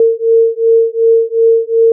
sine beating tone pair, 454.3 / 457 Hz, A#4 / A#4, -45 / -34 cents, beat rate 2.7 Hz, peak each -10 dBFS, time 0-1.92 s, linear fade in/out 2 ms, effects none

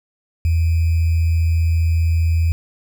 sine tone with sample-and-hold, 82.41 Hz, E2, in tune, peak -13 dBFS, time 0.45-2.52 s, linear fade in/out 0 ms, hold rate 2450 Hz, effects none

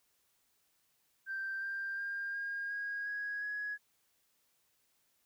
sine tone with pitch steps, 1568 / 1585.3 / 1602.8 / 1620.5 / 1638.4 / 1656.4 / 1674.7 Hz, G6 / G6 / G6 / G#6 / G#6 / G#6 / G#6, 0 / +19 / +38 / -43 / -24 / -5 / +14 cents, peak -35 dBFS, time 1.26-3.78 s, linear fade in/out 50 ms, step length 360 ms, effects tanh soft clip ceiling -31 dBFS + white hiss -75 dBFS RMS until 5.25 s

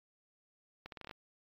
accelerating click train, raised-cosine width 0.3 ms, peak -30 dBFS, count 8, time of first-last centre 0.86-1.112 s, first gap 62 ms, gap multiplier 0.81, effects AAC 32 kbps

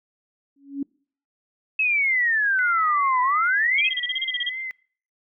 sine tone with exponential growth, 278.9 Hz, C#4, 11 cents sharp, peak -21 dBFS, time 0.56-0.83 s, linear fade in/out 5 ms, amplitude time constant 58 ms
sine exponential two-way sweep, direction down then up, 2610 to 987.8 to 2610 Hz, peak -18 dBFS, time 1.79-3.89 s, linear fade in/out 5 ms, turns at 3.21 s
sine tone with vibrato, 2016 Hz, B6, 35 cents sharp, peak -28 dBFS, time 2.59-4.71 s, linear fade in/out 0 ms, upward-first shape sine, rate 2.6 Hz, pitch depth 61 cents each way
sine tone bursts, 3229 Hz, G#7, 49 cents flat, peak -22 dBFS, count 12, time 3.78-4.494 s, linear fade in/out 5 ms, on 32 ms, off 30 ms
effects noise-tail reverb RT60 0.5 s tail -26 dB re dry

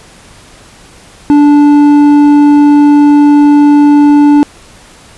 sine tone with hard clipping, 291.6 Hz, D4, 12 cents flat, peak -3 dBFS, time 1.3-4.43 s, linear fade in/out 0 ms, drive 6 dB, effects pink hiss -37 dBFS RMS until 5.17 s + resampled to 24000 Hz

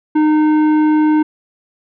sine tone with tanh clipping, 306.6 Hz, D#4, 25 cents flat, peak -11 dBFS, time 0.15-1.23 s, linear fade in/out 10 ms, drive 11 dB, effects none

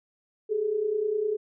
sine tone pair together, 399.1 / 429 Hz, G4 / A4, +31 / -44 cents, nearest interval minor second, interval 125 cents, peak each -31 / -25 dBFS, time 0.49-1.37 s, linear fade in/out 20 ms, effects none

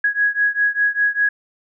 sine beating tone pair, 1661.2 / 1666.2 Hz, G#6 / G#6, 0 / +5 cents, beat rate 5 Hz, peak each -18 / -19 dBFS, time 0.04-1.29 s, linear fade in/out 5 ms, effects none

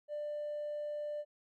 sine tone with hard clipping, 593 Hz, D5, 17 cents sharp, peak -37 dBFS, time 0.08-1.25 s, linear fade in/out 50 ms, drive 1 dB, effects none

